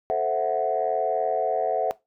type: chord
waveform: sine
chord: F# half-diminished seventh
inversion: first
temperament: equal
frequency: 440 / 523.3 / 659.3 / 740 Hz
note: A4 / C5 / E5 / F#5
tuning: 0 / 0 / 0 / 0 cents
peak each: -28 / -29 / -24 / -25 dBFS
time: 0.1-1.91 s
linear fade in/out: 0 ms
effects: noise-tail reverb RT60 0.2 s tail -20 dB re dry + tanh soft clip ceiling -13 dBFS